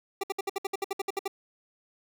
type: tone bursts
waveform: 25% pulse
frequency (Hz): 392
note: G4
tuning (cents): 0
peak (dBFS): -24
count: 13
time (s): 0.21-1.279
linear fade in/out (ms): 5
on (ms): 25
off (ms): 62
effects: none